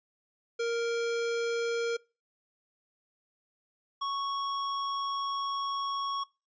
square tone pair in turn, 466.2 / 1108.8 Hz, A#4 / C#6, 0 / 0 cents, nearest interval octave + minor third, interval 1500 cents, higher second, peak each -29 / -31 dBFS, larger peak first, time 0.59-1.97 / 4.01-6.24 s, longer second, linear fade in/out 10 ms, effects noise-tail reverb RT60 0.3 s tail -24 dB re dry + resampled to 16000 Hz

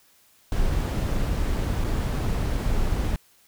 brown noise with dropouts, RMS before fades -24 dBFS, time 0.52-3.16 s, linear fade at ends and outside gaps 1 ms, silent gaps 1.841-1.845 s, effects white hiss -59 dBFS RMS until 3.47 s

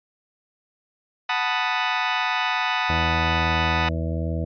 20% pulse chord, B dominant seventh, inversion second, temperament equal, 740 / 880 / 987.8 / 1244.5 Hz, F#5 / A5 / B5 / D#6, 0 / 0 / 0 / 0 cents, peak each -22 dBFS, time 1.29-3.89 s, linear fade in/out 5 ms
harmonic tone, 81.3 Hz, E2, 23 cents flat, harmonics 1 / 2 / 3 / 4 / 6 / 7 / 8, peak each -25 / -29 / -35 / -34 / -36 / -37 / -37 dBFS, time 2.89-4.45 s, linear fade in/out 10 ms
effects resampled to 11025 Hz

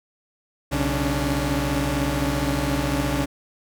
sawtooth tone cluster, 63.1 / 140.4 / 276.6 / 296.3 Hz, B1 / C#3 / C#4 / D4, +38 / +22 / -4 / +15 cents, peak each -23 dBFS, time 0.71-3.26 s, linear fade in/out 20 ms, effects none

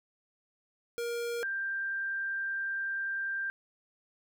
square / sine tone pair in turn, 471.4 / 1582.6 Hz, A#4 / G6, +19 / +16 cents, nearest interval octave + major sixth, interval 2097 cents, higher second, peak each -33 / -31 dBFS, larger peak second, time 0.98-1.43 / 1.43-3.5 s, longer second, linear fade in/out 0 ms, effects none

